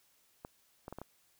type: clicks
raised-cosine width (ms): 1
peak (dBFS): -29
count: 5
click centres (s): 0.449 / 0.881 / 0.926 / 0.986 / 1.016
effects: white hiss -70 dBFS RMS until 1.39 s